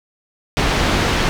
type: low-pass noise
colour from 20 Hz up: pink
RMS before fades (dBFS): -17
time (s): 0.57-1.29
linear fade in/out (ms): 0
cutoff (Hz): 4400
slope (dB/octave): 12
effects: none